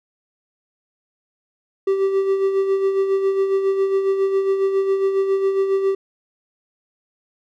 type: tone with tremolo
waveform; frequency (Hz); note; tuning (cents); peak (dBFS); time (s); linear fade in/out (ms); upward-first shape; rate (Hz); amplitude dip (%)
triangle; 388.8; G4; -14; -12; 1.87-5.95; 5; sine; 7.3; 50
effects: none